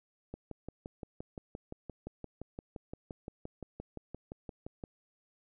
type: click train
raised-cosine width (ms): 2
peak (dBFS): -28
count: 27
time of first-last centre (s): 0.34-4.838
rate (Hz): 5.78
effects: none